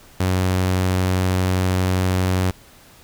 sawtooth tone, 92.5 Hz, F#2, in tune, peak -13 dBFS, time 0.2-2.51 s, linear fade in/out 5 ms, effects pink hiss -48 dBFS RMS until 3.03 s

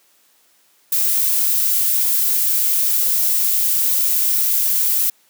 violet noise, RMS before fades -17 dBFS, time 0.92-5.1 s, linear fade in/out 5 ms, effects white hiss -57 dBFS RMS until 5.29 s + high-pass 200 Hz 12 dB/octave

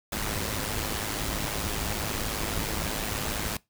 pink noise with amplitude modulation, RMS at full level -28 dBFS, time 0.12-3.57 s, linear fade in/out 5 ms, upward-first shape sine, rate 106 Hz, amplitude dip 60%, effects noise-tail reverb RT60 0.2 s tail -22 dB re dry

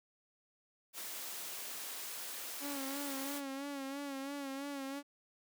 white high-pass noise, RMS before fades -44 dBFS, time 0.93-3.42 s, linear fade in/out 50 ms, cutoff 300 Hz, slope 12 dB/octave
sawtooth tone with vibrato, 277.2 Hz, C#4, in tune, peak -36 dBFS, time 2.6-5.03 s, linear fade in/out 50 ms, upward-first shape sine, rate 3 Hz, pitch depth 55 cents each way
effects none

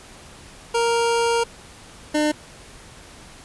25% pulse tone pair in turn, 466.2 / 301.7 Hz, A#4 / D4, 0 / +47 cents, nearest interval minor sixth, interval 753 cents, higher first, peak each -14 dBFS, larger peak neither, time 0.74-1.44 / 2.14-2.32 s, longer first, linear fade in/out 10 ms, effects pink hiss -44 dBFS RMS until 3.44 s + resampled to 24000 Hz

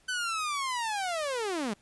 sawtooth linear sweep, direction down, 1527 to 190.6 Hz, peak -26 dBFS, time 0.08-1.74 s, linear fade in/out 10 ms, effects pink hiss -64 dBFS RMS until 1.81 s + resampled to 24000 Hz

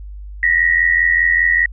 sine tone pair together, 1864.7 / 1949.7 Hz, A#6 / B6, 0 / -23 cents, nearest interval minor second, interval 77 cents, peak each -14 dBFS, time 0.43-1.66 s, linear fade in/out 2 ms, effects added 50 Hz sine -29 dBFS peak until 1.72 s

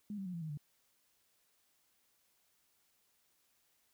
sine tone with pitch steps, 207.7 / 193.79 / 180.81 / 168.7 / 157.41 / 146.87 Hz, G#3 / G3 / F#3 / E3 / D#3 / D3, 0 / -20 / -40 / +40 / +20 / 0 cents, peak -39 dBFS, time 0.1-0.574 s, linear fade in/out 2 ms, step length 79 ms, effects white hiss -75 dBFS RMS until 3.93 s

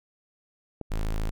click, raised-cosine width 2 ms, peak -21 dBFS, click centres 0.813 s
square tone, 26.81 Hz, A0, 44 cents flat, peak -26 dBFS, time 0.9-1.31 s, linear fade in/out 20 ms
effects none

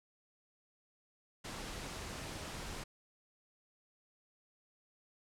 pink noise, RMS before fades -44 dBFS, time 1.44-2.84 s, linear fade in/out 10 ms, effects low-pass 9000 Hz 12 dB/octave

